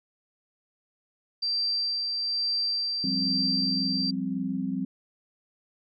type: tone with tremolo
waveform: sine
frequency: 4699 Hz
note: D8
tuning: in tune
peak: -24 dBFS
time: 1.42-4.11 s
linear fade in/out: 10 ms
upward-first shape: sine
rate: 1.1 Hz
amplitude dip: 30%
type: chord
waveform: sine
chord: F suspended second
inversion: none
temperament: just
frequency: 174.61 / 196.44 / 261.9 Hz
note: F3 / G3 / C4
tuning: 0 / +4 / +2 cents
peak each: -34 / -31 / -30 dBFS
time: 3.04-4.85 s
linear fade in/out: 2 ms
effects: none